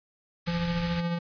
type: band-stop noise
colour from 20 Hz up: pink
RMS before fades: -36 dBFS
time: 0.46-1.01 s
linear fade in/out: 10 ms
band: 150 to 1400 Hz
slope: 24 dB/octave
type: tone with tremolo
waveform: square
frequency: 171.3 Hz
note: F3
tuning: 33 cents flat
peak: -26 dBFS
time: 0.47-1.19 s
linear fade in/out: 10 ms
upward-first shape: sine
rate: 14 Hz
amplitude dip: 35%
effects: resampled to 11025 Hz